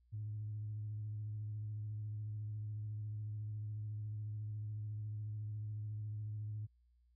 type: tone with vibrato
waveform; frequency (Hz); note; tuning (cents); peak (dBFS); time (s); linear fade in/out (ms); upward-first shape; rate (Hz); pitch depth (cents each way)
sine; 106.3; G#2; +41; -39; 0.12-6.67; 20; sine; 14; 26
effects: tanh soft clip ceiling -35 dBFS + added 60 Hz sine -68 dBFS peak until 7.15 s